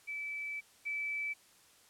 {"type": "tone pair in turn", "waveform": "sine", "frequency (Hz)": [2310, 2310], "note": ["D7", "D7"], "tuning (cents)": [-29, -29], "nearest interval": "unison", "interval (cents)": 0, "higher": "neither", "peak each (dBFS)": [-37, -34], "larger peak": "second", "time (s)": [[0.07, 0.61], [0.85, 1.34]], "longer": "first", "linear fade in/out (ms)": 20, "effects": ["white hiss -63 dBFS RMS until 1.89 s", "low-pass 11000 Hz 12 dB/octave"]}